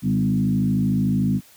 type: tone with frequency modulation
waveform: sine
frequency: 192.5 Hz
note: G3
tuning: 31 cents flat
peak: -17 dBFS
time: 0.02-1.41 s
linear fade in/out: 50 ms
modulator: 53.4 Hz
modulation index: 1.3
effects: white hiss -51 dBFS RMS until 1.56 s